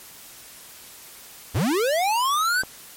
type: linear sweep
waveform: square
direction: up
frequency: 69.3 to 1568 Hz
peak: -20 dBFS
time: 1.54-2.63 s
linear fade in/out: 20 ms
type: click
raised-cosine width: 1 ms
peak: -18 dBFS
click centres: 2.635 s
effects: white hiss -44 dBFS RMS until 2.96 s + MP3 64 kbps